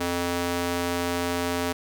square tone with high-pass filter, 87.31 Hz, F2, in tune, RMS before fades -27 dBFS, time 0-1.73 s, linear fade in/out 10 ms, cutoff 270 Hz, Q 0.71, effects none

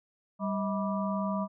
harmonic tone with a mistuned harmonic, 196 Hz, G3, in tune, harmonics 1 / 3 / 5 / 6, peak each -30 / -35 / -37 / -38 dBFS, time 0.39-1.48 s, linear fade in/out 50 ms, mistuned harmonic 3, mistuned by +140 cents, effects none

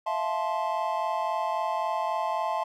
triangle chord, F major seventh, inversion third, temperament just, 654.8 / 698.5 / 873.1 / 1047.7 Hz, E5 / F5 / A5 / C6, -12 / 0 / -14 / +2 cents, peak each -30 / -32 / -28 / -30 dBFS, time 0.06-2.64 s, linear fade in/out 10 ms, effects none

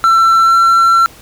triangle tone with pitch glide, 1343 to 1353.1 Hz, E6 to E6, +32 to +45 cents, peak -4 dBFS, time 0.04-1.06 s, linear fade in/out 0 ms, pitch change +13 cents, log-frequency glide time 0.44-0.51 s, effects pink hiss -39 dBFS RMS until 1.21 s

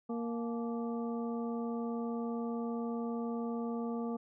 harmonic tone with a mistuned harmonic, 233.1 Hz, A#3, in tune, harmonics 1 / 2 / 3 / 4 / 5, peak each -35 / -40 / -46 / -49 / -49 dBFS, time 0.09-4.17 s, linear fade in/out 10 ms, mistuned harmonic 4, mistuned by -130 cents, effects none

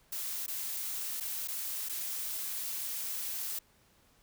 blue noise with dropouts, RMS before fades -37 dBFS, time 0.12-3.59 s, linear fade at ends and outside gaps 5 ms, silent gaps 0.464-0.479 / 1.201-1.206 / 1.476-1.483 / 1.888-1.894 s, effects pink hiss -66 dBFS RMS until 4.22 s

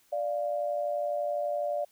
sine tone pair together, 587.3 / 699.2 Hz, D5 / F5, 0 / +2 cents, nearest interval minor third, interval 302 cents, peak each -29 / -33 dBFS, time 0.12-1.85 s, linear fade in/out 10 ms, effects white hiss -65 dBFS RMS until 1.91 s

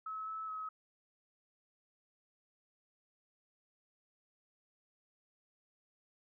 sine tone with pitch steps, 1291 / 1303 / 1279 Hz, E6 / E6 / D#6, -37 / -20 / +47 cents, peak -39 dBFS, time 0.06-0.69 s, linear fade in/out 5 ms, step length 210 ms, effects none

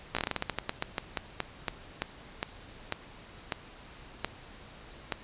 slowing click train, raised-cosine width 0.3 ms, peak -13 dBFS, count 23, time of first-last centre 0.15-5.123 s, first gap 16 ms, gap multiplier 1.21, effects pink hiss -50 dBFS RMS until 5.23 s + resampled to 8000 Hz

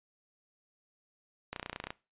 clicks, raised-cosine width 0.3 ms, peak -21 dBFS, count 12, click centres 1.53 / 1.562 / 1.597 / 1.629 / 1.661 / 1.697 / 1.73 / 1.761 / 1.801 / 1.84 / 1.87 / 1.905 s, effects noise-tail reverb RT60 0.3 s tail -21 dB re dry + resampled to 8000 Hz

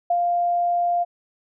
sine tone with ADSR envelope, 698.5 Hz, F5, in tune, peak -16 dBFS, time 0.1-1.05 s, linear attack 6 ms, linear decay 55 ms, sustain -2 dB, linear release 28 ms, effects none

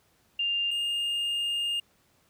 sine / triangle tone pair in turn, 2800 / 2824 Hz, F7 / F7, +4 / +19 cents, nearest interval unison, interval 15 cents, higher second, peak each -25 dBFS, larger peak neither, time 0.39-0.71 / 0.71-1.8 s, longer second, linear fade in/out 5 ms, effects pink hiss -66 dBFS RMS until 2.29 s + high-pass 60 Hz 12 dB/octave

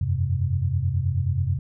sine chord, F suspended second, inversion none, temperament equal with one note detuned, 87.31 / 96.65 / 130.81 Hz, F2 / G2 / C3, 0 / -24 / 0 cents, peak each -25 dBFS, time 0.01-1.59 s, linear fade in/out 5 ms, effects none

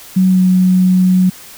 sine tone with pitch glide, 186.6 to 184.35 Hz, F#3 to F#3, +15 to -6 cents, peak -7 dBFS, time 0.16-1.3 s, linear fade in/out 10 ms, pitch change -21 cents, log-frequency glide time 0.28-0.42 s, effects white hiss -36 dBFS RMS until 1.57 s

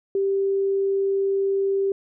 sine tone, 392 Hz, G4, in tune, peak -19 dBFS, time 0.15-1.92 s, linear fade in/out 2 ms, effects none

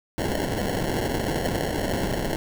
blue noise with sample-and-hold, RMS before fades -26 dBFS, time 0.18-2.36 s, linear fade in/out 0 ms, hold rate 1225 Hz, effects none

